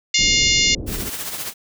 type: harmonic tone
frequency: 708 Hz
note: F5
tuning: 23 cents sharp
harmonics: 3 / 4 / 5 / 6 / 7 / 8 / 9 / 10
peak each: -20 / -21 / -22 / -23 / -23 / -24 / -25 / -25 dBFS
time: 0.14-0.75 s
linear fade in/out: 5 ms
type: low-pass noise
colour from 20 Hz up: pink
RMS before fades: -28 dBFS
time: 0.18-1.1 s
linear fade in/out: 10 ms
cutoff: 460 Hz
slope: 24 dB/octave
type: noise with tremolo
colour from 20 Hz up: white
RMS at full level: -26 dBFS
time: 0.86-1.54 s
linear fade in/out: 50 ms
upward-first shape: triangle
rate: 15 Hz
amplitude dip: 55%
effects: none